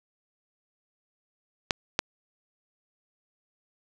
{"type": "clicks", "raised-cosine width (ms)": 0.2, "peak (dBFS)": -5, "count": 2, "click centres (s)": [1.708, 1.991], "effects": []}